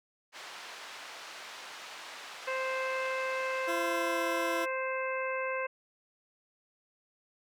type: band-pass noise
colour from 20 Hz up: pink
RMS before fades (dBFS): -46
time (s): 0.32-3.71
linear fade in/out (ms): 50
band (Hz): 840 to 5100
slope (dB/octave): 12
type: harmonic tone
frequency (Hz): 523.3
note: C5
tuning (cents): 0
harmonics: 1 / 2 / 3 / 4 / 5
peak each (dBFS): -34 / -37 / -39 / -40 / -41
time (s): 2.47-5.67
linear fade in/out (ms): 10
type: tone with pitch glide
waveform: 15% pulse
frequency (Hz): 339.4 to 336.3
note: F4 to E4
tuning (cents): -49 to +35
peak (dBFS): -26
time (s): 3.67-4.66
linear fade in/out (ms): 20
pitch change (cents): -16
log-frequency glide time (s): 3.84-4.26
effects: none